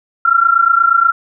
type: tone pair together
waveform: sine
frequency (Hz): 1352.6 / 1381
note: E6 / F6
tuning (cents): +44 / -20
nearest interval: unison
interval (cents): 36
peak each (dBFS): -11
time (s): 0.25-1.12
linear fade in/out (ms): 5
effects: none